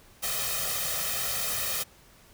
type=noise with comb filter; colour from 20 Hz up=white; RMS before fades=-30 dBFS; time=0.22-1.84 s; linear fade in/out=20 ms; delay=1.6 ms; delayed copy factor=+0.9; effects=pink hiss -56 dBFS RMS until 2.33 s